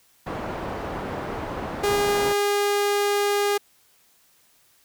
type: low-pass noise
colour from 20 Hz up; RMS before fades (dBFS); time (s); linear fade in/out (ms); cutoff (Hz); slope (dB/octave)
white; -31; 0.26-2.33; 10; 860; 12
type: tone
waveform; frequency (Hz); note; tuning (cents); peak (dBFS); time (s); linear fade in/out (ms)
sawtooth; 407.9; G#4; -31; -16; 1.83-3.58; 10
effects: white hiss -60 dBFS RMS until 4.84 s